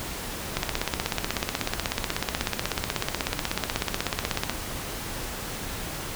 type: click train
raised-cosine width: 0.2 ms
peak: -7 dBFS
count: 65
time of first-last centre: 0.57-4.496 s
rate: 16.3 Hz
effects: pink hiss -34 dBFS RMS until 6.15 s